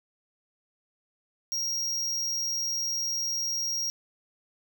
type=tone; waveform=square; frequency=5620 Hz; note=F8; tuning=10 cents sharp; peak=-28 dBFS; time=1.52-3.9 s; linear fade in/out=0 ms; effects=none